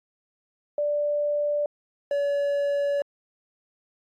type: tone pair in turn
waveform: sine / triangle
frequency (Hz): 587.3 / 569.6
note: D5 / C#5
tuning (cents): 0 / +47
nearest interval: minor second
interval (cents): 53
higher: first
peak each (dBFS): -22 / -20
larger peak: second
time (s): 0.78-1.66 / 2.11-3.02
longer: second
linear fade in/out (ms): 2
effects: AAC 64 kbps